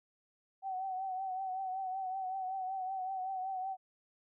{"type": "tone with vibrato", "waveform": "sine", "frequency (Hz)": 757, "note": "F#5", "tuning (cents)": 39, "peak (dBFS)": -35, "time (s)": [0.62, 3.77], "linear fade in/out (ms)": 50, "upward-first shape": "triangle", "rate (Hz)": 5.3, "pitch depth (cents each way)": 54, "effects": []}